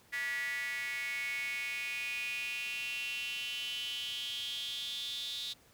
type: tone with high-pass filter sweep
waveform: square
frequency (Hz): 130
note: C3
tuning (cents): -11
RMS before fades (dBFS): -38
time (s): 0.12-5.54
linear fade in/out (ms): 20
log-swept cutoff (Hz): 1900 to 3700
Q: 9.7
effects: pink hiss -63 dBFS RMS until 5.73 s + high-pass 60 Hz 12 dB/octave